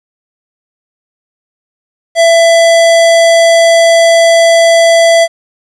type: tone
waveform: square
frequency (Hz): 667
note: E5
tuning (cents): +20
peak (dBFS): -4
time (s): 2.15-5.28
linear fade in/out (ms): 50
effects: resampled to 22050 Hz + 7-bit